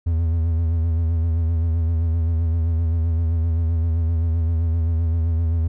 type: tone with vibrato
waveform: triangle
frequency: 82.41 Hz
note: E2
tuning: in tune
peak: -15 dBFS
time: 0.06-5.68 s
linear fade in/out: 10 ms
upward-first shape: sine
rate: 7.7 Hz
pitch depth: 51 cents each way
effects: none